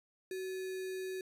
sine tone with sample-and-hold, 374.6 Hz, F#4, 21 cents sharp, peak -37 dBFS, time 0.31-1.21 s, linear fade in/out 2 ms, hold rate 2100 Hz, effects resampled to 32000 Hz

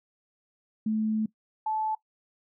sine tone pair in turn, 217.4 / 869.6 Hz, A3 / A5, -21 / -21 cents, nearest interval 2 octaves, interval 2400 cents, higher second, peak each -24 / -26 dBFS, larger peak first, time 0.86-1.26 / 1.66-1.95 s, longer first, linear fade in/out 5 ms, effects noise-tail reverb RT60 0.1 s tail -19 dB re dry

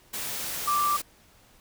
sine tone in noise, 1174.7 Hz, D6, in tune, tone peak -22 dBFS, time 0.67-0.97 s, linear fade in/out 10 ms, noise white, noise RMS -33 dBFS, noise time 0.13-1.02 s, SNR +8 dB, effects pink hiss -58 dBFS RMS until 1.6 s

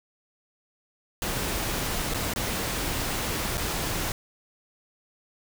pink noise with dropouts, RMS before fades -29 dBFS, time 1.22-4.12 s, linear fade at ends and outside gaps 1 ms, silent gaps 2.138-2.144 / 2.337-2.36 / 3.572-3.578 s, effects none

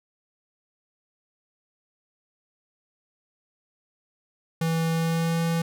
square tone with pitch glide, 163.8 to 166.28 Hz, E3 to E3, -11 to +15 cents, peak -23 dBFS, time 4.61-5.62 s, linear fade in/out 5 ms, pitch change +26 cents, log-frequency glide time 4.9-5.43 s, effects none

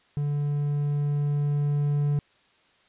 triangle tone with level ramp, 145.3 Hz, D3, 18 cents flat, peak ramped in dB -22 to -19 dBFS, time 0.17-2.19 s, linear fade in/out 0 ms, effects white hiss -62 dBFS RMS until 2.88 s + resampled to 8000 Hz

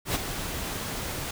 pink noise with ADSR envelope, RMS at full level -25 dBFS, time 0.05-1.31 s, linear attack 100 ms, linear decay 19 ms, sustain -8 dB, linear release 4 ms, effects none

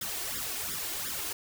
white noise with flanger, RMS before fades -35 dBFS, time 0.01-1.33 s, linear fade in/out 5 ms, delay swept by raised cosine 0.56 to 2.86 ms, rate 2.8 Hz, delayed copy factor +0.9, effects none

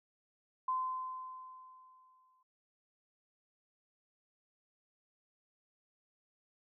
sine tone with exponential decay, 1030 Hz, C6, 28 cents flat, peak -30 dBFS, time 0.68-2.43 s, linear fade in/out 5 ms, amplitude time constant 380 ms, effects none

